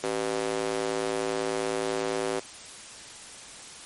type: tone with high-pass filter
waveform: square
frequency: 55 Hz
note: A1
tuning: in tune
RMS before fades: -29 dBFS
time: 0.03-2.4 s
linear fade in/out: 10 ms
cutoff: 410 Hz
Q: 2.3
effects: white hiss -44 dBFS RMS until 3.85 s + MP3 48 kbps